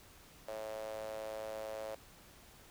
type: tone with high-pass filter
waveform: sawtooth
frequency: 109 Hz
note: A2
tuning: 16 cents flat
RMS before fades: -43 dBFS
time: 0.48-1.95 s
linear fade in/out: 5 ms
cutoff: 580 Hz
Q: 8.8
effects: pink hiss -59 dBFS RMS until 2.7 s